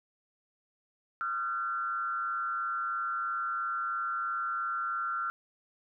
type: tone with frequency modulation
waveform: sine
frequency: 1367 Hz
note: F6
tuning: 37 cents flat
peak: -30 dBFS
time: 1.21-5.3 s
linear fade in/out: 0 ms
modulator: 137 Hz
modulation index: 0.71
effects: none